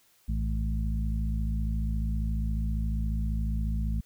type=harmonic tone with a mistuned harmonic; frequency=54.6 Hz; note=A1; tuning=13 cents flat; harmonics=1 / 2 / 3 / 4; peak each=-27 / -37 / -36 / -37 dBFS; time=0.28-4.01 s; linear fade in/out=10 ms; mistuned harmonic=1; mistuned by=+110 cents; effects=white hiss -64 dBFS RMS until 4.05 s